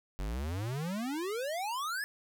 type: exponential sweep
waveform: square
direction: up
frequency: 45.03 to 1760 Hz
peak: -34 dBFS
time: 0.19-2.04 s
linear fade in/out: 0 ms
effects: none